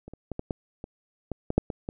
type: clicks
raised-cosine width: 2 ms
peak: -29 / -28 / -19 / -18 / -15 / -23 / -17 / -14 / -6 / -18 / -19 dBFS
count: 11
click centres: 0.08 / 0.136 / 0.317 / 0.394 / 0.508 / 0.841 / 1.317 / 1.504 / 1.58 / 1.702 / 1.889 s
effects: none